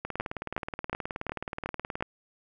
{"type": "two click trains", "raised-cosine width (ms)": 0.5, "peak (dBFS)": [-15, -18], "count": [6, 38], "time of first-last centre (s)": [[0.2, 2.025], [0.05, 2.008]], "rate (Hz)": [2.74, 18.9], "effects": []}